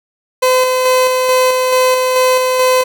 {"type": "tone with tremolo", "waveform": "30% pulse", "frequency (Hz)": 511, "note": "C5", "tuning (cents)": -41, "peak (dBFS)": -6, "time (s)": [0.42, 2.84], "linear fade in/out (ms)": 10, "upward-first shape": "square", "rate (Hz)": 2.3, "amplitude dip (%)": 30, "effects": []}